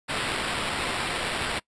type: noise with sample-and-hold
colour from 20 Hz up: violet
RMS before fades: -29 dBFS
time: 0.08-1.6 s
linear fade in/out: 20 ms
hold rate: 6300 Hz
effects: noise-tail reverb RT60 0.1 s tail -23 dB re dry + resampled to 22050 Hz